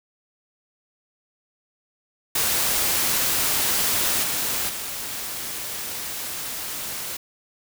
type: noise with level steps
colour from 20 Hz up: white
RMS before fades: -22 / -25 / -31 dBFS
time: 2.35-7.17 s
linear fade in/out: 5 ms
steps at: 4.22 / 4.68 s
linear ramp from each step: 20 ms
effects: none